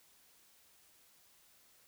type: silence
effects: white hiss -66 dBFS RMS until 1.87 s